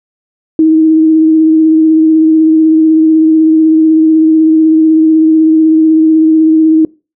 sine tone with vibrato, 317.1 Hz, D#4, 33 cents sharp, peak -3 dBFS, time 0.59-6.85 s, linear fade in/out 2 ms, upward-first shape sine, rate 16 Hz, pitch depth 19 cents each way, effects noise-tail reverb RT60 0.3 s tail -23 dB re dry

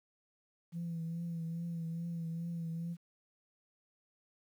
sine tone with vibrato, 167.2 Hz, E3, 25 cents sharp, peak -35 dBFS, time 0.72-2.97 s, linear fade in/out 50 ms, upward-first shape triangle, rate 2.4 Hz, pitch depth 42 cents each way, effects tanh soft clip ceiling -33 dBFS + 11-bit

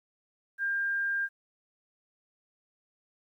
sine tone, 1600 Hz, G6, 35 cents sharp, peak -27 dBFS, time 0.58-1.29 s, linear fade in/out 50 ms, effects 11-bit

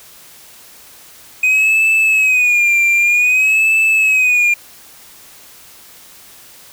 triangle tone with vibrato, 2498 Hz, D#7, 6 cents sharp, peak -8 dBFS, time 1.43-4.54 s, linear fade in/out 5 ms, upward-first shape sine, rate 0.53 Hz, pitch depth 89 cents each way, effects white hiss -41 dBFS RMS until 6.72 s

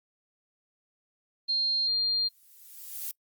sine tone, 4200 Hz, C8, 6 cents sharp, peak -24 dBFS, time 1.48-2.29 s, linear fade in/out 20 ms
violet noise with exponential growth, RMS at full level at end -33 dBFS, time 2.05-3.11 s, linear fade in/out 1 ms, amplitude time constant 230 ms
effects noise-tail reverb RT60 0.1 s tail -25 dB re dry + Opus 32 kbps

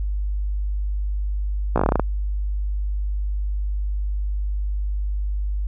slowing click train, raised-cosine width 1 ms, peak -4 dBFS, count 10, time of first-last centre 1.76-1.996 s, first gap 16 ms, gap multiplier 1.12, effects added 50 Hz sine -21 dBFS peak until 5.67 s

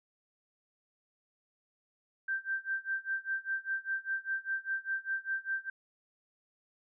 sine tone with tremolo, 1568 Hz, G6, in tune, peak -29 dBFS, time 2.28-5.7 s, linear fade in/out 5 ms, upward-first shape sine, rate 5 Hz, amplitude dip 95%, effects none

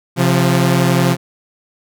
sawtooth tone pair together, 133.82 / 174.61 Hz, C3 / F3, +39 / 0 cents, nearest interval perfect fourth, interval 461 cents, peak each -10 dBFS, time 0.16-1.17 s, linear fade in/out 50 ms, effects none

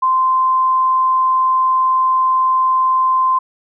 sine tone, 1039 Hz, C6, 12 cents flat, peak -11 dBFS, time 0.02-3.39 s, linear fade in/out 10 ms, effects none

